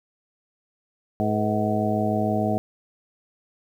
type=harmonic tone with a mistuned harmonic; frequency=106.4 Hz; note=G#2; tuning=42 cents sharp; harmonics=1 / 2 / 3 / 4 / 5 / 6 / 7; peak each=-28 / -25 / -30 / -31 / -34 / -27 / -28 dBFS; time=1.2-2.58 s; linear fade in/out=0 ms; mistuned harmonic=5; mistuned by=-120 cents; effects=9-bit